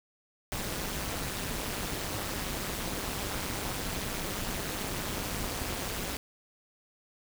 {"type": "noise with amplitude modulation", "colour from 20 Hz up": "pink", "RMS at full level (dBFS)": -31, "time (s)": [0.52, 6.17], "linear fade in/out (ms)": 0, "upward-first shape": "sine", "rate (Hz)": 206, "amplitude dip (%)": 85, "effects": []}